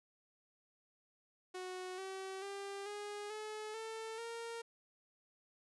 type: tone with pitch steps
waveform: sawtooth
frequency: 368.2 / 382.5 / 397.4 / 412.8 / 428.9 / 445.5 / 462.8 Hz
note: F#4 / G4 / G4 / G#4 / A4 / A4 / A#4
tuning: -8 / -42 / +24 / -10 / -44 / +22 / -13 cents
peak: -39 dBFS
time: 1.54-4.62 s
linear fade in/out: 10 ms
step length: 440 ms
effects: resampled to 24000 Hz